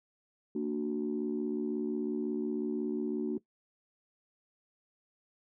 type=chord; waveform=sine; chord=Bb augmented; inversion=none; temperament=equal with one note detuned; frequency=228 / 293.7 / 370 Hz; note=Bb3 / D4 / F#4; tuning=-38 / 0 / 0 cents; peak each=-34 dBFS; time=0.55-3.38 s; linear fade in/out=5 ms; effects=noise-tail reverb RT60 0.1 s tail -19 dB re dry + tanh soft clip ceiling -23 dBFS